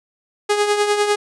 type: tone with tremolo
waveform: sawtooth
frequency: 414.1 Hz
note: G#4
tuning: 5 cents flat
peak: -9 dBFS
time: 0.49-1.16 s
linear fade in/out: 10 ms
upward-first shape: triangle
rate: 10 Hz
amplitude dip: 60%
effects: resampled to 24000 Hz